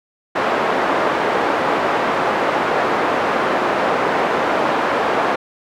pink band-pass noise, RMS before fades -18 dBFS, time 0.35-5.36 s, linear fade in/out 10 ms, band 430 to 1400 Hz, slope 12 dB/octave, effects none

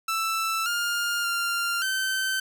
sawtooth tone with pitch steps, 1325 / 1409 / 1392 / 1541 Hz, E6 / F6 / F6 / G6, +9 / +15 / -6 / -30 cents, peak -21 dBFS, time 0.08-2.4 s, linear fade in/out 5 ms, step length 580 ms, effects none

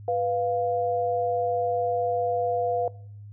sine tone pair together, 493.9 / 698.5 Hz, B4 / F5, 0 / 0 cents, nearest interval tritone, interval 600 cents, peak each -25 dBFS, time 0.08-2.88 s, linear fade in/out 2 ms, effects noise-tail reverb RT60 0.6 s tail -22 dB re dry + added 103 Hz sine -40 dBFS peak until 3.32 s

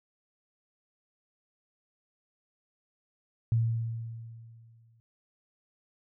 sine tone with exponential decay, 114.5 Hz, A#2, 31 cents flat, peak -21 dBFS, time 3.52-5 s, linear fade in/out 0 ms, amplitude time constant 320 ms, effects none

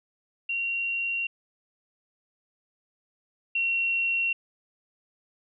sine tone pair in turn, 2752 / 2733 Hz, F7 / F7, -26 / -38 cents, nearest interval unison, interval 12 cents, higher first, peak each -26 / -23 dBFS, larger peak second, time 0.49-1.27 / 3.55-4.33 s, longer neither, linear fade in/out 5 ms, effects none

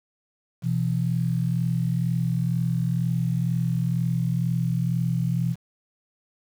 sine tone pair together, 126.31 / 168.4 Hz, B2 / E3, +39 / +37 cents, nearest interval perfect fourth, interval 498 cents, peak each -24 dBFS, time 0.62-5.56 s, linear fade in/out 50 ms, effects 8-bit

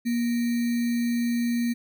sine tone with sample-and-hold, 237.3 Hz, A#3, 31 cents sharp, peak -22 dBFS, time 0.05-1.74 s, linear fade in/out 20 ms, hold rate 2100 Hz, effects none

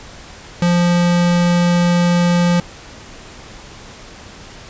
square tone, 174.61 Hz, F3, in tune, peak -12 dBFS, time 0.62-2.6 s, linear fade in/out 2 ms, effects pink hiss -37 dBFS RMS until 4.69 s + resampled to 16000 Hz

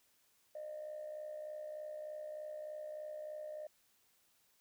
sine tone with amplitude modulation, 610 Hz, D#5, 34 cents flat, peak -39 dBFS, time 0.55-3.67 s, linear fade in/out 5 ms, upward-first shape sine, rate 63.3 Hz, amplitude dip 60%, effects tanh soft clip ceiling -38 dBFS + white hiss -73 dBFS RMS until 4.6 s

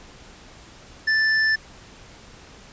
triangle tone with hard clipping, 1760 Hz, A6, in tune, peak -19 dBFS, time 1.07-1.56 s, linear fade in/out 10 ms, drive 17 dB, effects pink hiss -46 dBFS RMS until 2.72 s + resampled to 16000 Hz

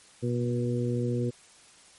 harmonic tone with a mistuned harmonic, 120.9 Hz, B2, 36 cents flat, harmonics 1 / 2 / 3 / 4, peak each -28 / -31 / -33 / -34 dBFS, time 0.22-1.31 s, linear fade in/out 20 ms, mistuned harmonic 1, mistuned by +21 cents, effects white hiss -55 dBFS RMS until 1.98 s + MP3 48 kbps

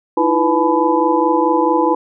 sine tone cluster, 315 / 339.6 / 494.2 / 856 / 998 Hz, D#4 / F4 / B4 / A5 / B5, +21 / -48 / +1 / -48 / +18 cents, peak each -18 dBFS, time 0.17-1.95 s, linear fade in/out 5 ms, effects none

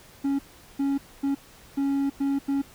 triangle tone bursts at uneven times, 277.2 Hz, C#4, in tune, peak -20 dBFS, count 6, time 0.24-0.39 / 0.79-0.98 / 1.23-1.35 / 1.77-2.1 / 2.2-2.39 / 2.48-2.62 s, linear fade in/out 10 ms, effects pink hiss -51 dBFS RMS until 2.74 s

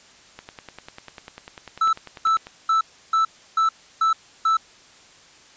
click train, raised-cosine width 0.3 ms, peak -21 dBFS, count 22, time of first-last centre 0.39-2.469 s, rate 10.1 Hz
triangle tone bursts, 1318.5 Hz, E6, in tune, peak -14 dBFS, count 7, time 1.81-4.57 s, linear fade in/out 5 ms, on 120 ms, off 320 ms
effects white hiss -50 dBFS RMS until 5.56 s + resampled to 16000 Hz

